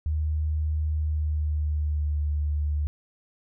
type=tone with pitch glide; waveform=sine; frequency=76.9 to 74.24 Hz; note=D#2 to D2; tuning=-20 to +19 cents; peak=-23 dBFS; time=0.06-2.87 s; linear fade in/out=0 ms; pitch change=-61 cents; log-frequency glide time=0.97-2.2 s; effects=none